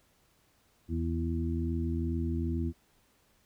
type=harmonic tone with a mistuned harmonic; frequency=82.41 Hz; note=E2; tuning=in tune; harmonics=1 / 2 / 3 / 4; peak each=-31 / -38 / -35 / -37 dBFS; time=0.88-2.73 s; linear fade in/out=50 ms; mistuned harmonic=4; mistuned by=+24 cents; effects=pink hiss -68 dBFS RMS until 3.45 s